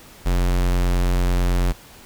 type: tone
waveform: square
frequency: 44.58 Hz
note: F1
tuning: 36 cents sharp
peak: -17 dBFS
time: 0.25-1.73 s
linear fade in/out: 20 ms
effects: pink hiss -45 dBFS RMS until 2.05 s